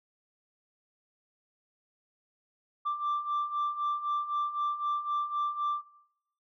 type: beating tone pair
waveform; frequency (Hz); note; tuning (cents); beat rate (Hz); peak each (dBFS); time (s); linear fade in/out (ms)
sine; 1174.7 / 1178.6; D6 / D6; 0 / +6; 3.9; -33 / -29; 2.85-5.82; 20
effects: noise-tail reverb RT60 0.8 s tail -18 dB re dry + tanh soft clip ceiling -25 dBFS